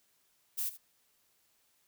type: noise with echo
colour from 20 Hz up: violet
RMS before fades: -34 dBFS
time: 0.57-0.7 s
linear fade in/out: 20 ms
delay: 77 ms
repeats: 1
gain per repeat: -15 dB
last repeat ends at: 0.777 s
effects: white hiss -72 dBFS RMS until 1.87 s